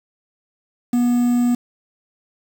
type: tone with quantisation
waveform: triangle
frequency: 242.7 Hz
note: B3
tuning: 30 cents flat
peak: -12 dBFS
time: 0.93-1.55 s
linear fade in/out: 5 ms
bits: 6
effects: none